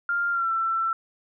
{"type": "tone with pitch glide", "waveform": "sine", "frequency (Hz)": [1398, 1340.3], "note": ["F6", "E6"], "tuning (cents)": [1, 28], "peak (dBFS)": -22, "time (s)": [0.09, 0.93], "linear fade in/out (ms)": 2, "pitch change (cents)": -73, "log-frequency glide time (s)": [0.31, 0.5], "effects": []}